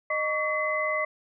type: tone cluster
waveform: sine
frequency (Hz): 616 / 1130 / 2035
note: D#5 / C#6 / C7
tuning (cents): -17 / +33 / -49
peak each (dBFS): -29 / -30 / -28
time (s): 0.1-1.05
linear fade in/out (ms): 5
effects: none